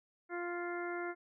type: harmonic tone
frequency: 349.2 Hz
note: F4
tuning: in tune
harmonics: 1 / 2 / 3 / 4 / 5 / 6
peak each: -39 / -44 / -49 / -44 / -49 / -48 dBFS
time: 0.29-1.15 s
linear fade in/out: 50 ms
effects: none